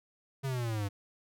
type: exponential sweep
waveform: square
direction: down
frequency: 138.59 to 98 Hz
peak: -32 dBFS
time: 0.43-0.89 s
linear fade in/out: 20 ms
effects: none